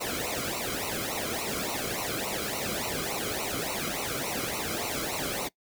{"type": "noise with flanger", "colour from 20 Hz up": "pink", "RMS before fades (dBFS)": -32, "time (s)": [0, 5.49], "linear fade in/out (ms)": 20, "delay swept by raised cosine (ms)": [0.59, 1.13], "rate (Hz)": 3.5, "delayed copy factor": -0.9, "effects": ["noise-tail reverb RT60 0.1 s tail -22 dB re dry"]}